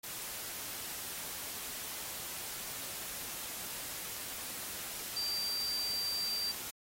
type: tone in noise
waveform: sine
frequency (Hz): 4699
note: D8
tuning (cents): 0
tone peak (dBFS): -33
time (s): 5.16-6.52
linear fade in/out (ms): 10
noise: white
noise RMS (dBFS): -42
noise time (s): 0.03-6.71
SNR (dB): +6
effects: AAC 48 kbps